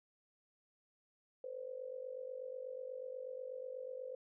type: tone with amplitude modulation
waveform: sine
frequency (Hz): 513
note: C5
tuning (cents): -34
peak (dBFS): -39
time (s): 1.44-4.15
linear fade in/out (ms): 2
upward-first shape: sine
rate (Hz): 48.2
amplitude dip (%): 80
effects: none